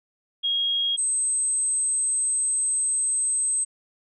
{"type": "tone pair in turn", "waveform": "sine", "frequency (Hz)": [3276, 8239], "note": ["G#7", "C9"], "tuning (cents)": [-24, -28], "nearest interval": "octave + major third", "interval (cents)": 1596, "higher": "second", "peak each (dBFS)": -21, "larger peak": "neither", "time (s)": [[0.43, 0.97], [0.97, 3.65]], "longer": "second", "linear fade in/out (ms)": 20, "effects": []}